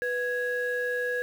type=tone pair together; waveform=sine; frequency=492.9 / 1661.2 Hz; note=B4 / G#6; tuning=-3 / 0 cents; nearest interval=octave + major sixth; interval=2103 cents; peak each=-28 dBFS; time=0.02-1.22 s; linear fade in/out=0 ms; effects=tanh soft clip ceiling -21 dBFS + 8-bit